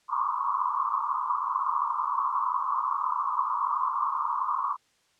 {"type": "band-pass noise", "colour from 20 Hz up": "pink", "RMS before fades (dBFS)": -28, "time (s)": [0.08, 4.77], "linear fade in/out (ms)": 50, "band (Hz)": [970, 1200], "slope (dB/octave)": 96, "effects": ["white hiss -67 dBFS RMS until 5.19 s", "low-pass 7000 Hz 12 dB/octave"]}